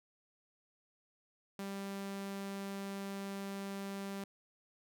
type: tone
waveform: sawtooth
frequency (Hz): 197.1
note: G3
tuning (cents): +10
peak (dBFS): -36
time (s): 1.59-4.24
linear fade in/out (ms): 2
effects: none